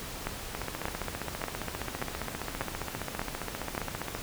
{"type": "two click trains", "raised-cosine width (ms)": 0.5, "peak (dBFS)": [-15, -18], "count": [7, 55], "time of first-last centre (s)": [[0.27, 3.779], [0.55, 4.15]], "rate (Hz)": [1.71, 15], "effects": ["pink hiss -40 dBFS RMS until 4.22 s"]}